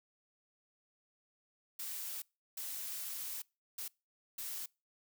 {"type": "noise bursts at uneven times", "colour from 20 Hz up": "blue", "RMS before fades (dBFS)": -42, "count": 4, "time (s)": [[1.79, 2.22], [2.57, 3.42], [3.78, 3.88], [4.38, 4.66]], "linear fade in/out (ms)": 5, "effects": ["noise-tail reverb RT60 0.3 s tail -26 dB re dry"]}